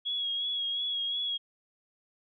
sine tone with vibrato, 3322 Hz, G#7, in tune, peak -29 dBFS, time 0.05-1.38 s, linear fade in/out 20 ms, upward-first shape sine, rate 2.8 Hz, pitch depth 32 cents each way, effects none

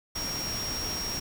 sine tone in noise, 5588 Hz, F8, in tune, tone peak -32 dBFS, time 0.15-1.2 s, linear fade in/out 10 ms, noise pink, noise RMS -36 dBFS, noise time 0.15-1.2 s, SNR +1 dB, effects none

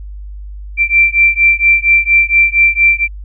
sine beating tone pair, 2349 / 2353.3 Hz, D7 / D7, 0 / +3 cents, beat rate 4.3 Hz, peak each -10 dBFS, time 0.77-3.08 s, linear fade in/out 50 ms, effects added 50 Hz sine -25 dBFS peak until 3.24 s

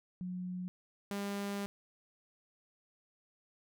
sine / sawtooth tone pair in turn, 181.4 / 200.9 Hz, F#3 / G3, -34 / +43 cents, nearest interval major second, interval 177 cents, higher second, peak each -37 / -32 dBFS, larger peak second, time 0.21-0.68 / 1.11-1.66 s, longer second, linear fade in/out 0 ms, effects none

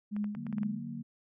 sine tone with tremolo, 207.7 Hz, G#3, in tune, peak -29 dBFS, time 0.11-0.81 s, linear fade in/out 20 ms, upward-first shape triangle, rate 2.4 Hz, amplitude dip 100%
clicks, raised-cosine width 0.5 ms, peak -33 dBFS, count 7, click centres 0.165 / 0.243 / 0.35 / 0.467 / 0.527 / 0.583 / 0.632 s
sine chord, D augmented, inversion none, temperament equal, 146.83 / 185 / 233.1 Hz, D3 / F#3 / A#3, 0 / 0 / 0 cents, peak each -43 / -44 / -39 dBFS, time 0.35-1.03 s, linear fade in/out 20 ms
effects none

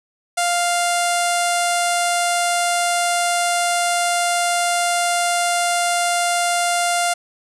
sawtooth tone with low-pass filter, 698.5 Hz, F5, in tune, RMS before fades -19 dBFS, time 0.37-7.14 s, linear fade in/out 10 ms, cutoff 9200 Hz, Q 3, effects none

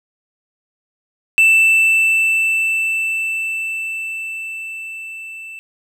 triangle tone with level ramp, 2656 Hz, E7, 12 cents sharp, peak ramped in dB -6 to -29 dBFS, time 1.38-5.59 s, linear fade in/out 0 ms, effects none

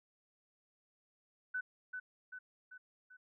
sine tone with echo, 1500 Hz, F#6, 23 cents sharp, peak -35 dBFS, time 1.54-1.61 s, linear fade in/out 10 ms, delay 390 ms, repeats 4, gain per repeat -5 dB, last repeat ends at 3.17 s, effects none

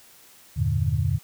sine chord, E half-diminished seventh, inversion none, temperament equal, 82.41 / 98 / 116.54 / 146.83 Hz, E2 / G2 / Bb2 / D3, 0 / 0 / 0 / 0 cents, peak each -26 dBFS, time 0.56-1.19 s, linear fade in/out 20 ms, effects white hiss -52 dBFS RMS until 1.23 s

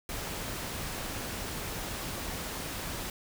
pink noise, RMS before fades -37 dBFS, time 0.09-3.1 s, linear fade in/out 2 ms, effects none

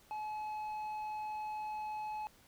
sine tone with tanh clipping, 854 Hz, G#5, 48 cents sharp, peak -39 dBFS, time 0.11-2.27 s, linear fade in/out 0 ms, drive 6 dB, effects pink hiss -64 dBFS RMS until 2.47 s

